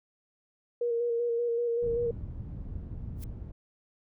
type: tone with vibrato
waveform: sine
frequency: 471.7 Hz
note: A#4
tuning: 20 cents sharp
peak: -26 dBFS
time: 0.81-2.11 s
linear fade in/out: 5 ms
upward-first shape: square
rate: 5.2 Hz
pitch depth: 22 cents each way
type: low-pass noise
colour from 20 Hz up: white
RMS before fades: -39 dBFS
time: 1.82-3.52 s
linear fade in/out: 10 ms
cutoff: 100 Hz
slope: 12 dB/octave
type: noise with exponential growth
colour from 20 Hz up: blue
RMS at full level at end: -43 dBFS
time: 3.16-3.24 s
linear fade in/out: 2 ms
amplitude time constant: 17 ms
effects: none